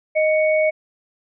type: tone pair together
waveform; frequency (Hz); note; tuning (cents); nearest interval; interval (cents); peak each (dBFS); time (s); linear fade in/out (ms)
sine; 622.1 / 2228; D#5 / C#7; 0 / +8; octave + minor seventh; 2208; -15 / -22; 0.15-0.71; 20
effects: none